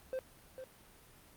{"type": "tone with echo", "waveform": "triangle", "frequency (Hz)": 520, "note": "C5", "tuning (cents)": -11, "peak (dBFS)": -33, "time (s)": [0.13, 0.19], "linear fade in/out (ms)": 0, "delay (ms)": 450, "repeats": 1, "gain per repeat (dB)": -9, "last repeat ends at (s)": 0.64, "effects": ["pink hiss -60 dBFS RMS until 1.36 s", "Opus 32 kbps"]}